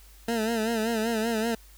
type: tone with vibrato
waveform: 20% pulse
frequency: 225 Hz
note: A3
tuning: 39 cents sharp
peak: -20 dBFS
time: 0.28-1.55 s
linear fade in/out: 5 ms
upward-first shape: sine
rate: 5.2 Hz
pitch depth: 75 cents each way
effects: added 50 Hz sine -50 dBFS peak until 1.77 s + white hiss -56 dBFS RMS until 1.77 s